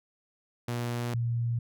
sawtooth / sine tone pair in turn, 119.8 / 117.81 Hz, A#2 / A#2, +48 / +19 cents, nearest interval unison, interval 29 cents, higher first, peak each -26 dBFS, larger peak neither, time 0.68-1.14 / 1.14-1.59 s, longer first, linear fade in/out 5 ms, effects none

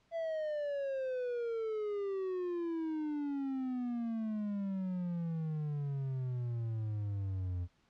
triangle exponential sweep, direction down, 673 to 86.8 Hz, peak -32 dBFS, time 0.11-7.68 s, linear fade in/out 50 ms, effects pink hiss -72 dBFS RMS until 7.89 s + low-pass 5000 Hz 12 dB/octave

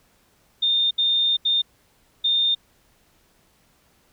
sine tone bursts at uneven times, 3631 Hz, A#7, 46 cents flat, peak -17 dBFS, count 4, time 0.62-0.91 / 0.98-1.37 / 1.45-1.62 / 2.24-2.55 s, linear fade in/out 10 ms, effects pink hiss -61 dBFS RMS until 4.12 s

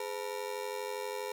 30% pulse ring-modulated tone, 463.5 Hz, A#4, 10 cents flat, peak -30 dBFS, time 0-1.32 s, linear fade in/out 2 ms, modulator 46.2 Hz, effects none

